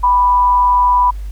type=tone with amplitude modulation; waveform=sine; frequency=987.8 Hz; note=B5; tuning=in tune; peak=-7 dBFS; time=0.03-1.11 s; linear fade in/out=10 ms; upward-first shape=sine; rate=196 Hz; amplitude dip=30%; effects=added 50 Hz sine -22 dBFS peak until 1.31 s + pink hiss -48 dBFS RMS until 1.31 s